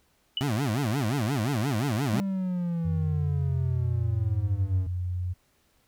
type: tone with exponential decay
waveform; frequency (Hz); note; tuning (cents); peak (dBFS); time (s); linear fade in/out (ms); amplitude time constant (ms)
sine; 2960; F#7; 0; -22; 0.37-0.47; 2; 20
type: tone with vibrato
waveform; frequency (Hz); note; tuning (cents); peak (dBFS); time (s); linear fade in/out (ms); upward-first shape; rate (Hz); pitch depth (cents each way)
25% pulse; 123.47; B2; 0; -21; 0.41-2.2; 0; sine; 5.7; 300
type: exponential sweep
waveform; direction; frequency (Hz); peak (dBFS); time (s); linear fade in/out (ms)
triangle; down; 202.2 to 92.5; -24; 2.13-4.87; 5
type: tone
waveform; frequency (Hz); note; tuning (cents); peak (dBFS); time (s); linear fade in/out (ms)
sine; 90.1; F#2; -45; -27; 2.84-5.34; 20
effects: pink hiss -67 dBFS RMS until 5.87 s